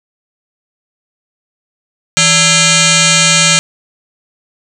sine tone with frequency modulation, 2067 Hz, C7, 22 cents flat, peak -6 dBFS, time 2.17-3.59 s, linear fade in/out 0 ms, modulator 744 Hz, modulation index 7.9, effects none

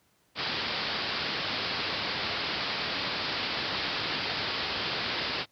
white low-pass noise, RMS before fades -32 dBFS, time 0.35-5.46 s, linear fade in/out 50 ms, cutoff 5000 Hz, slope 96 dB/octave, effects pink hiss -68 dBFS RMS until 5.51 s + high-pass 80 Hz 12 dB/octave

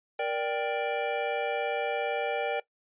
square chord, G minor, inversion first, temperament just, 470.4 / 588 / 784 Hz, Bb4 / D5 / G5, +16 / +2 / 0 cents, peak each -33 dBFS, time 0.19-2.6 s, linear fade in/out 5 ms, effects noise-tail reverb RT60 0.1 s tail -19 dB re dry + resampled to 8000 Hz

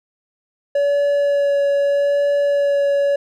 triangle tone with vibrato, 568 Hz, C#5, 42 cents sharp, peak -12 dBFS, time 0.75-3.16 s, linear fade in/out 5 ms, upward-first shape sine, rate 0.8 Hz, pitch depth 11 cents each way, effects none

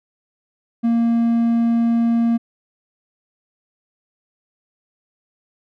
triangle tone, 232.3 Hz, A#3, 6 cents flat, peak -12 dBFS, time 0.83-2.38 s, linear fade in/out 20 ms, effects none

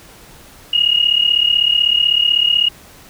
sine tone pair together, 2853 / 2889 Hz, F7 / F#7, +36 / -42 cents, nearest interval unison, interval 22 cents, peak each -14 dBFS, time 0.73-2.69 s, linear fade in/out 5 ms, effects pink hiss -42 dBFS RMS until 3.09 s

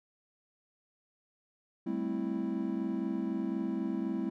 triangle chord, A minor seventh, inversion third, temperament equal, 196 / 220 / 261.6 / 329.6 Hz, G3 / A3 / C4 / E4, 0 / 0 / 0 / 0 cents, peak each -35 / -35 / -35 / -34 dBFS, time 1.86-4.3 s, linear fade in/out 10 ms, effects none

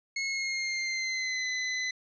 sawtooth tone with pitch glide, 2174 to 2017 Hz, C#7 to B6, -34 to +36 cents, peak -26 dBFS, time 0.16-1.91 s, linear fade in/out 5 ms, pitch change -130 cents, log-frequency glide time 0.29-1.47 s, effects resampled to 16000 Hz

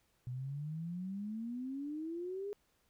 sine exponential sweep, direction up, 122.1 to 415.3 Hz, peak -38 dBFS, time 0.27-2.53 s, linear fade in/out 0 ms, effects pink hiss -75 dBFS RMS until 2.89 s

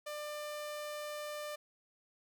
sawtooth tone, 596 Hz, D5, 25 cents sharp, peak -36 dBFS, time 0.06-1.56 s, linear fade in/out 10 ms, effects none

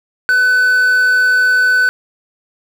triangle tone with quantisation, 1504 Hz, F#6, 28 cents sharp, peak -7 dBFS, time 0.29-1.89 s, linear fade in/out 0 ms, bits 5, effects none

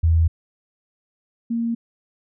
sine tone pair in turn, 82 / 231.9 Hz, E2 / A#3, -9 / -9 cents, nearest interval octave + tritone, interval 1800 cents, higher second, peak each -13 / -20 dBFS, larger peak first, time 0.03-0.28 / 1.5-1.75 s, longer neither, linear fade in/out 10 ms, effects none

